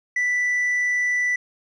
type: tone with hard clipping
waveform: triangle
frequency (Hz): 1975.5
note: B6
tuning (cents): 0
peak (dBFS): -18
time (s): 0.16-1.36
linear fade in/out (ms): 5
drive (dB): 1
effects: none